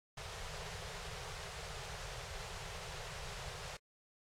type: band-stop noise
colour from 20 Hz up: pink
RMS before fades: -45 dBFS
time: 0.17-3.77 s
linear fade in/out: 5 ms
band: 170 to 390 Hz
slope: 96 dB/octave
effects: low-pass 7000 Hz 12 dB/octave + AAC 64 kbps